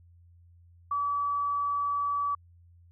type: tone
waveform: sine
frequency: 1147 Hz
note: D6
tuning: 41 cents flat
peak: -26 dBFS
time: 0.91-2.35 s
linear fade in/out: 5 ms
effects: added 86 Hz sine -54 dBFS peak until 2.91 s